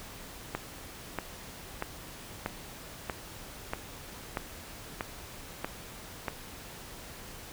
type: click train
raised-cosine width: 0.5 ms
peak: -16 dBFS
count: 10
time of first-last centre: 0.55-6.282 s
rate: 1.57 Hz
effects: pink hiss -46 dBFS RMS until 7.52 s

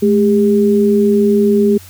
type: tone pair together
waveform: sine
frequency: 213.6 / 403.2 Hz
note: G#3 / G4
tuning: +49 / +49 cents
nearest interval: major seventh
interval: 1100 cents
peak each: -11 dBFS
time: 0.02-1.78 s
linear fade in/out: 10 ms
effects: added 92 Hz sine -38 dBFS peak until 1.89 s + white hiss -40 dBFS RMS until 1.89 s

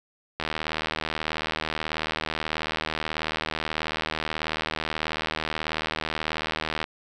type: click train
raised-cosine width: 0.3 ms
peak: -11 dBFS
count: 506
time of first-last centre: 0.4-6.841 s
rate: 78.4 Hz
effects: none

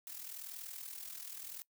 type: noise with amplitude modulation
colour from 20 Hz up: blue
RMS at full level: -44 dBFS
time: 0.07-1.62 s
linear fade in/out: 0 ms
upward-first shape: sine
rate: 40.8 Hz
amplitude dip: 65%
effects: noise-tail reverb RT60 0.1 s tail -21 dB re dry

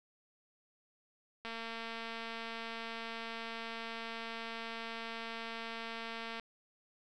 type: click train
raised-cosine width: 0.3 ms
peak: -27 dBFS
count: 1129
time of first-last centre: 1.45-6.397 s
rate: 228 Hz
effects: none

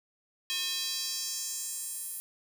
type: tone with high-pass filter sweep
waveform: square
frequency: 360.9 Hz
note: F#4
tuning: 43 cents flat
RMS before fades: -35 dBFS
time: 0.5-2.2 s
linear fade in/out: 0 ms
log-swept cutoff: 3200 to 11000 Hz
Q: 2.2
effects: 9-bit

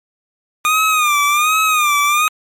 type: tone with vibrato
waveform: 25% pulse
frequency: 1218 Hz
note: D#6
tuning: 37 cents flat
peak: -8 dBFS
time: 0.65-2.28 s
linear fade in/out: 0 ms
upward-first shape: sine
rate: 1.3 Hz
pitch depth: 91 cents each way
effects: MP3 64 kbps

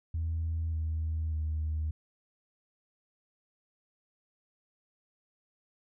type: tone with pitch steps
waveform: sine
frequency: 81.5 / 79.59 / 77.73 Hz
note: E2 / D#2 / D#2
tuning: -19 / +40 / -1 cents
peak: -28 dBFS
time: 0.14-1.91 s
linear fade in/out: 5 ms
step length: 590 ms
effects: tanh soft clip ceiling -26 dBFS

